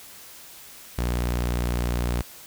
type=tone; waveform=sawtooth; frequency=59.9 Hz; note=A#1; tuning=48 cents sharp; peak=-19 dBFS; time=0.98-2.22 s; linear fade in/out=5 ms; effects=white hiss -45 dBFS RMS until 2.46 s